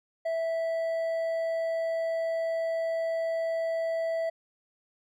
triangle tone with hard clipping, 657 Hz, E5, 6 cents flat, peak -28 dBFS, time 0.25-4.3 s, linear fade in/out 10 ms, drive 7 dB, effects none

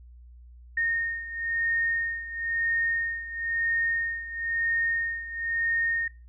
sine beating tone pair, 1842 / 1843 Hz, A#6 / A#6, -21 / -20 cents, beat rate 1 Hz, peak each -27 / -31 dBFS, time 0.77-6.08 s, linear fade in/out 5 ms, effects noise-tail reverb RT60 0.3 s tail -21 dB re dry + added 60 Hz sine -46 dBFS peak until 6.28 s

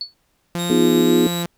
sine tone with exponential decay, 4435 Hz, C#8, in tune, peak -20 dBFS, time 0.01-0.14 s, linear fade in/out 1 ms, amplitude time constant 27 ms
sawtooth tone with vibrato, 172.6 Hz, F3, 20 cents flat, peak -18 dBFS, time 0.55-1.46 s, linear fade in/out 0 ms, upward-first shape triangle, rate 1.8 Hz, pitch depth 17 cents each way
sawtooth tone with pitch glide, 3729 to 3876 Hz, A#7 to B7, 0 to -33 cents, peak -24 dBFS, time 0.58-1.44 s, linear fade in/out 20 ms, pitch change +67 cents, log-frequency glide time 0.74-1.33 s
sine chord, F half-diminished seventh, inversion second, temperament equal with one note detuned, 246.9 / 311.1 / 350.4 / 415.3 Hz, Cb4 / Eb4 / F4 / Ab4, 0 / 0 / +6 / 0 cents, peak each -17 / -20 / -17 / -21 dBFS, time 0.7-1.27 s, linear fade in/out 2 ms
effects pink hiss -65 dBFS RMS until 1.57 s

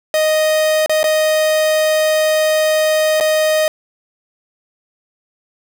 45% pulse tone with dropouts, 622 Hz, D#5, 1 cent flat, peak -12 dBFS, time 0.14-3.68 s, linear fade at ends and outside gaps 1 ms, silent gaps 0.861-0.895 / 1.031-1.041 / 3.201-3.208 s, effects none

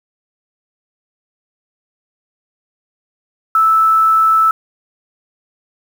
sine tone with quantisation, 1314 Hz, E6, 6 cents flat, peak -8 dBFS, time 3.55-4.51 s, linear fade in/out 2 ms, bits 6, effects none

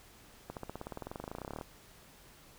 accelerating click train, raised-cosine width 1 ms, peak -26 dBFS, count 27, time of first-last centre 0.5-1.612 s, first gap 68 ms, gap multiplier 0.96, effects pink hiss -58 dBFS RMS until 2.58 s

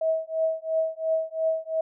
sine tone with tremolo, 643 Hz, E5, 43 cents flat, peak -19 dBFS, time 0.01-1.81 s, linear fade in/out 5 ms, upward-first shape triangle, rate 2.9 Hz, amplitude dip 100%, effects none

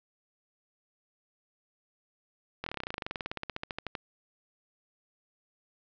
slowing click train, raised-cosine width 0.3 ms, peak -18 dBFS, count 28, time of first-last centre 2.64-3.952 s, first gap 24 ms, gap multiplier 1.05, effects low-pass 5000 Hz 12 dB/octave

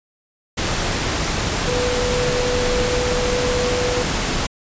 sine tone in noise, 493.9 Hz, B4, in tune, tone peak -20 dBFS, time 1.67-4.03 s, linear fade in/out 10 ms, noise pink, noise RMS -21 dBFS, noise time 0.57-4.47 s, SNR -2 dB, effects resampled to 16000 Hz

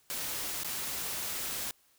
white noise with dropouts, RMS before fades -36 dBFS, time 0.1-1.71 s, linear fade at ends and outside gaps 0 ms, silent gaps 0.634-0.646 s, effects white hiss -67 dBFS RMS until 1.98 s

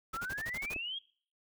pink noise bursts, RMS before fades -44 dBFS, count 8, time 0.13-0.743 s, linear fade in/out 10 ms, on 46 ms, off 35 ms
sine exponential sweep, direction up, 1290 to 3331 Hz, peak -36 dBFS, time 0.13-0.99 s, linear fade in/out 10 ms
clicks, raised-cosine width 2 ms, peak -32 dBFS, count 2, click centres 0.761 / 0.764 s
effects noise-tail reverb RT60 0.5 s tail -23 dB re dry

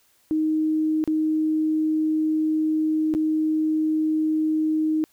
sine tone with dropouts, 312.1 Hz, D#4, 5 cents sharp, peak -19 dBFS, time 0.31-5.04 s, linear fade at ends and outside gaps 0 ms, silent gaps 1.04-1.076 / 3.139-3.149 s, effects white hiss -62 dBFS RMS until 5.12 s

